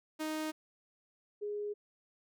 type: tone pair in turn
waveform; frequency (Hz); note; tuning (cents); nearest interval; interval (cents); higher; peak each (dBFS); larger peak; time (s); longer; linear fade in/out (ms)
sawtooth / sine; 311.1 / 414.5; D#4 / G#4; 0 / -3; perfect fourth; 497; second; -31 / -35; first; 0.19-0.52 / 1.41-1.74; neither; 20
effects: none